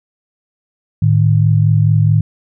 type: tone pair together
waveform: sine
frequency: 107.98 / 152.6 Hz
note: A2 / D#3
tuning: -32 / -33 cents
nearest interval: tritone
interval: 599 cents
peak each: -10 / -12 dBFS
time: 1.02-2.21 s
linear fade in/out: 5 ms
effects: none